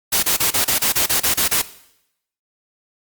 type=noise bursts; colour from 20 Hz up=white; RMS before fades=-17 dBFS; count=11; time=0.12-1.62 s; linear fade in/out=10 ms; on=110 ms; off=29 ms; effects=noise-tail reverb RT60 0.8 s tail -17 dB re dry + Opus 48 kbps